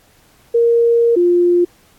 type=tone pair in turn; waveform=sine; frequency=467.4 / 350.9 Hz; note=A#4 / F4; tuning=+5 / +8 cents; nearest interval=perfect fourth; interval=497 cents; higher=first; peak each=-9 dBFS; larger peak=neither; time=0.54-1.16 / 1.16-1.65 s; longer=first; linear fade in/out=10 ms; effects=pink hiss -52 dBFS RMS until 1.98 s + AAC 64 kbps